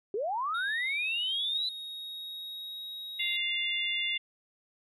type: linear sweep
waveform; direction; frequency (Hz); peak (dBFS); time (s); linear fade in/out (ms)
sine; up; 373.3 to 4046; -29; 0.14-1.69; 2
type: tone with pitch glide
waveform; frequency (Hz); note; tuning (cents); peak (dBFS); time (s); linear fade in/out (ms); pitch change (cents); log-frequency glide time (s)
triangle; 3729 to 3794; A#7 to A#7; 0 to +30; -37; 0.54-3.37; 10; +30; 1.21-2.85
type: harmonic tone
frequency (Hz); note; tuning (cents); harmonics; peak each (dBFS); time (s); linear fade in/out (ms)
698.5; F5; 0; 3 / 4 / 5; -33 / -33 / -33; 3.19-4.18; 10
effects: none